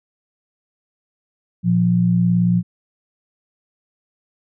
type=tone pair together; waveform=sine; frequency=117.6 / 175.85 Hz; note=A#2 / F3; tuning=+16 / +12 cents; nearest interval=perfect fifth; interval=696 cents; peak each=-19 / -14 dBFS; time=1.63-2.63 s; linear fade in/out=50 ms; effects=none